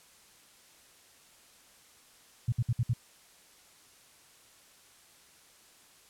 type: tone bursts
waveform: sine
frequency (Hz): 118.8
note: A#2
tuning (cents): +33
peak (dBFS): -24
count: 5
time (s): 2.48-2.935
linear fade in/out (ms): 5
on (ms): 43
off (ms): 60
effects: white hiss -59 dBFS RMS until 6.09 s + low-pass 11000 Hz 12 dB/octave